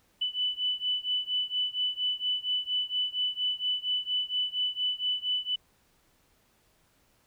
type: beating tone pair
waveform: sine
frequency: 2987 / 2991.3 Hz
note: F#7 / F#7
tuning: +16 / +18 cents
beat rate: 4.3 Hz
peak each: -30 / -31 dBFS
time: 0.21-5.56 s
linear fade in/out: 10 ms
effects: pink hiss -67 dBFS RMS until 7.26 s